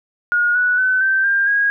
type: tone with pitch steps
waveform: sine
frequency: 1436 / 1474.7 / 1514.4 / 1555.2 / 1597 / 1640 Hz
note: F6 / F#6 / F#6 / G6 / G6 / G#6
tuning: +48 / -6 / +40 / -14 / +32 / -22 cents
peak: -13 dBFS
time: 0.32-1.7 s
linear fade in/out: 0 ms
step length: 230 ms
effects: none